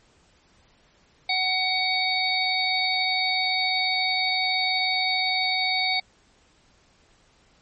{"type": "harmonic tone", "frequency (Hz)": 749, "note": "F#5", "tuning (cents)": 21, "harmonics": [1, 3, 5, 6], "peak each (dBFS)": [-28, -25, -28, -27], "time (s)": [1.29, 6], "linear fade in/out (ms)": 5, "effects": ["pink hiss -60 dBFS RMS until 7.61 s", "MP3 32 kbps"]}